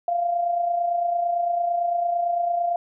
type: tone with amplitude modulation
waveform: sine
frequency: 694 Hz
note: F5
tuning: 11 cents flat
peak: -18 dBFS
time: 0.08-2.76 s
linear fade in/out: 2 ms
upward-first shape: sine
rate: 28.9 Hz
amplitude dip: 50%
effects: none